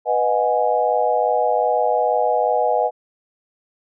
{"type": "chord", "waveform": "sine", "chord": "G# minor seventh", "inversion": "first", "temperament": "equal with one note detuned", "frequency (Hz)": [493.9, 622.3, 728.1, 830.6], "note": ["B4", "D#5", "F#5", "G#5"], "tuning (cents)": [0, 0, -28, 0], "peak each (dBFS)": -21, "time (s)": [0.05, 2.91], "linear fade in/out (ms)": 50, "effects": []}